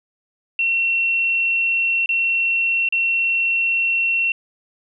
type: tone with dropouts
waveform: sine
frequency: 2719 Hz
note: F7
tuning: 47 cents flat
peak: -16 dBFS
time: 0.59-4.32 s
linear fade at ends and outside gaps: 2 ms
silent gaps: 2.06-2.091 / 2.888-2.924 s
effects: none